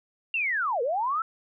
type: linear two-way sweep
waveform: sine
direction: down then up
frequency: 2794 to 450 to 1352 Hz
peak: -24 dBFS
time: 0.34-1.22 s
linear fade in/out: 2 ms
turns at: 0.82 s
effects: none